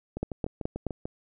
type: two click trains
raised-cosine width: 2 ms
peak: -15 / -20 dBFS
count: 4 / 7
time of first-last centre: 0.23-0.867 / 0.17-1.055 s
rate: 4.71 / 6.78 Hz
effects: none